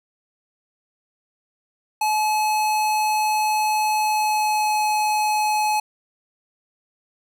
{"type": "tone with pitch glide", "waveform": "square", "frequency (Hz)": [856, 850.6], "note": ["A5", "G#5"], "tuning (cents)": [-48, 41], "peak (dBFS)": -19, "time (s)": [2.01, 5.8], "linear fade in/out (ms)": 5, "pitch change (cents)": -11, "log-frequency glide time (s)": [3.98, 4.82], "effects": []}